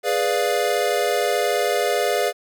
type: chord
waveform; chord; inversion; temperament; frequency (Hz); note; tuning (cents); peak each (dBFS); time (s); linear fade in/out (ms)
square; G# diminished seventh; none; equal; 415.3 / 493.9 / 587.3 / 698.5; G#4 / B4 / D5 / F5; 0 / 0 / 0 / 0; -25; 0.03-2.33; 50
effects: none